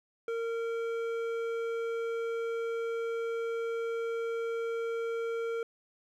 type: tone with hard clipping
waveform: sine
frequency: 460 Hz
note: A#4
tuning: 23 cents flat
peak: -33 dBFS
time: 0.28-5.63 s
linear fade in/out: 2 ms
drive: 10 dB
effects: none